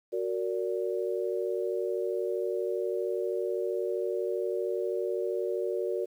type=chord; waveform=sine; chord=Gb augmented; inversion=none; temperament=just; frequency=370 / 462.5 / 578.1 Hz; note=Gb4 / Bb4 / D5; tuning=0 / -14 / -27 cents; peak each=-31 / -32 / -35 dBFS; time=0.12-6.06 s; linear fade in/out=20 ms; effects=10-bit